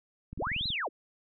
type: click train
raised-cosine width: 5 ms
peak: -28 dBFS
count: 9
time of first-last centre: 0.33-0.704 s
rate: 21.4 Hz
type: linear two-way sweep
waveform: sine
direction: up then down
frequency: 69.3 to 4186 to 219.7 Hz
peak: -30 dBFS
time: 0.38-0.89 s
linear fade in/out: 20 ms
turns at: 0.67 s
effects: none